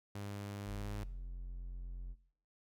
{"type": "tone with pitch glide", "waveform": "sawtooth", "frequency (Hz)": [101.2, 103.21], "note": ["G#2", "G#2"], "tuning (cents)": [-44, -10], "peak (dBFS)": -38, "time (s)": [0.15, 1.04], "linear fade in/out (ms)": 5, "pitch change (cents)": 34, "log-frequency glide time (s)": [0.79, 0.88]}
{"type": "tone", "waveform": "triangle", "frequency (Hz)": 44.13, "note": "F1", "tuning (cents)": 19, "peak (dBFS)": -40, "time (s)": [0.65, 2.16], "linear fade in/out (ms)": 50}
{"effects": ["noise-tail reverb RT60 0.7 s tail -20 dB re dry"]}